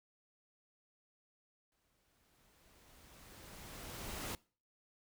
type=noise with exponential growth; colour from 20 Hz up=pink; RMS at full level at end=-41 dBFS; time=1.72-4.35 s; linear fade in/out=1 ms; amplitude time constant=570 ms; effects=noise-tail reverb RT60 0.4 s tail -23 dB re dry